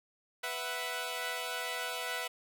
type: chord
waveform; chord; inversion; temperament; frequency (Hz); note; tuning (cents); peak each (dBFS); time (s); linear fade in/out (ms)
10% pulse; B suspended fourth; none; equal with one note detuned; 493.9 / 659.3 / 742.6; B4 / E5 / F#5; 0 / 0 / +6; -31 / -31 / -32; 0.43-2.28; 10
effects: none